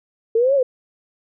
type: linear two-way sweep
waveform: sine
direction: up then down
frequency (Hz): 440 to 570 to 489.4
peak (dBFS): -13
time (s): 0.35-0.63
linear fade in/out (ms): 5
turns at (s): 0.55
effects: none